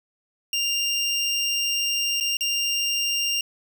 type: tone with dropouts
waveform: 25% pulse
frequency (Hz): 2793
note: F7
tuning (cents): -1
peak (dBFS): -18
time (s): 0.53-3.41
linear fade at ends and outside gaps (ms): 2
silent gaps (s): 2.201-2.208 / 2.37-2.408
effects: none